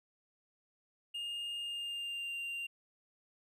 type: tone with pitch glide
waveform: triangle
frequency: 2830 to 2780 Hz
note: F7 to F7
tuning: +22 to -9 cents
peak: -36 dBFS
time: 1.14-2.67 s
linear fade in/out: 10 ms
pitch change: -31 cents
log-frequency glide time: 1.59-2.38 s
effects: none